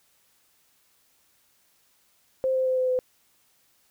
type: tone with pitch steps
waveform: sine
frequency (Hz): 523.3 / 519.4 / 515.5 / 511.6 / 507.8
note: C5 / C5 / C5 / C5 / B4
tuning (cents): 0 / -13 / -26 / -39 / +48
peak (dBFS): -21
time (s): 2.44-2.99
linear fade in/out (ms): 0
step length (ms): 110
effects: white hiss -65 dBFS RMS until 3.9 s